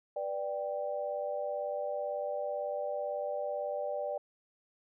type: chord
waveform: sine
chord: G major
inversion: first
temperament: just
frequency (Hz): 490 / 588 / 784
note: B4 / D5 / G5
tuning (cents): -14 / +2 / 0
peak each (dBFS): -40 / -34 / -40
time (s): 0.16-4.18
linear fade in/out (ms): 5
effects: none